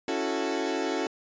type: chord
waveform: 30% pulse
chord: F# minor seventh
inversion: second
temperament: equal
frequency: 277.2 / 329.6 / 370 / 440 Hz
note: C#4 / E4 / F#4 / A4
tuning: 0 / 0 / 0 / 0 cents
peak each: -30 dBFS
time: 0.08-1.07 s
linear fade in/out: 2 ms
effects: resampled to 16000 Hz